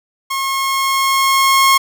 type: tone with level ramp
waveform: sawtooth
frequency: 1082 Hz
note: C#6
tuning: 42 cents flat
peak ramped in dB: -14 to -4 dBFS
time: 0.3-1.78 s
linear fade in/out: 10 ms
effects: none